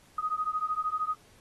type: beating tone pair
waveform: sine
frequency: 1244.5 / 1257.5 Hz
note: D#6 / D#6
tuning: 0 / +18 cents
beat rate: 13 Hz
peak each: -31 dBFS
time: 0.18-1.15 s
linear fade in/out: 5 ms
effects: pink hiss -60 dBFS RMS until 1.4 s + AAC 32 kbps